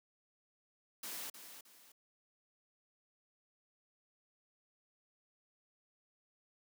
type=noise with echo; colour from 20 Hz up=white; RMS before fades=-44 dBFS; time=1.03-1.3 s; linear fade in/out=5 ms; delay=310 ms; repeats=2; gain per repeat=-9 dB; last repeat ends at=1.92 s; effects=high-pass 200 Hz 12 dB/octave